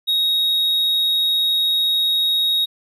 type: tone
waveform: triangle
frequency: 3769 Hz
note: A#7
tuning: 18 cents sharp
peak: -14 dBFS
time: 0.07-2.66 s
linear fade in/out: 20 ms
effects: none